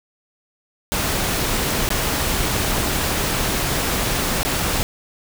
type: noise with dropouts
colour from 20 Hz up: pink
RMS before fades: -21 dBFS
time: 0.92-4.83 s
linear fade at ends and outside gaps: 0 ms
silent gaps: 1.89-1.904 / 4.431-4.45 s
effects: none